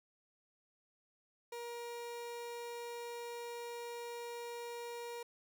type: tone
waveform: 30% pulse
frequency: 473.9 Hz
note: A#4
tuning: 28 cents sharp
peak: -40 dBFS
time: 1.52-5.23 s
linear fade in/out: 5 ms
effects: none